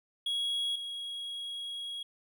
triangle tone pair in turn, 3322 / 3310 Hz, G#7 / G#7, 0 / -6 cents, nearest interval unison, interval 6 cents, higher first, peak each -28 / -35 dBFS, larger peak first, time 0.26-0.76 / 0.76-2.03 s, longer second, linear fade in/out 5 ms, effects none

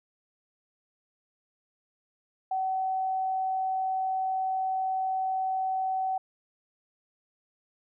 sine tone, 758 Hz, F#5, 42 cents sharp, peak -26 dBFS, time 2.51-6.18 s, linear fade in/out 5 ms, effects none

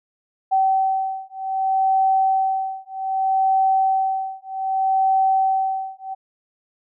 sine beating tone pair, 767 / 767.64 Hz, G5 / G5, -38 / -36 cents, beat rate 0.64 Hz, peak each -20 dBFS, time 0.51-6.15 s, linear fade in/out 20 ms, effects none

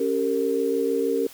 sine chord, G diminished, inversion second, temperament equal with one note detuned, 277.2 / 392 / 458.4 Hz, Db4 / G4 / Bb4, 0 / 0 / -29 cents, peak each -27 / -26 / -23 dBFS, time 0-1.27 s, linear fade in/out 5 ms, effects white hiss -46 dBFS RMS until 1.33 s

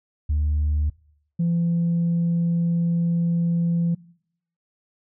sine tone pair in turn, 75 / 169.83 Hz, D2 / F3, +37 / -48 cents, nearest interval octave + major second, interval 1415 cents, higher second, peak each -17 dBFS, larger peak neither, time 0.29-0.9 / 1.39-3.95 s, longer second, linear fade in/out 10 ms, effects noise-tail reverb RT60 0.7 s tail -24 dB re dry + tanh soft clip ceiling -16 dBFS

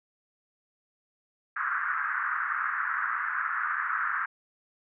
pink band-pass noise, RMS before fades -30 dBFS, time 1.56-4.26 s, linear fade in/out 5 ms, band 1200 to 1700 Hz, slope 48 dB/octave, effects none

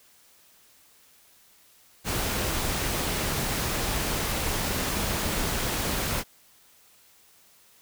pink noise, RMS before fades -28 dBFS, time 2.04-6.24 s, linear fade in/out 50 ms, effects white hiss -58 dBFS RMS until 7.81 s

